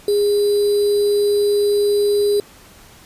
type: tone with sample-and-hold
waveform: sine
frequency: 409.8 Hz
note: G#4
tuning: 23 cents flat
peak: -13 dBFS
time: 0.08-2.4 s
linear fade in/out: 2 ms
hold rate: 4410 Hz
effects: pink hiss -45 dBFS RMS until 3.05 s + resampled to 32000 Hz